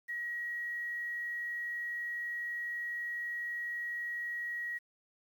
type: tone with quantisation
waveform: sine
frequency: 1904 Hz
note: A#6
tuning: 36 cents sharp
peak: -35 dBFS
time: 0.08-4.79 s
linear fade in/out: 20 ms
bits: 10
effects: none